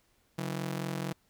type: ring-modulated tone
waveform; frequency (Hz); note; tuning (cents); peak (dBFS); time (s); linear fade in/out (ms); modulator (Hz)
sawtooth; 163.5; E3; -14; -26; 0.38-1.13; 5; 22.1
effects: pink hiss -70 dBFS RMS until 1.29 s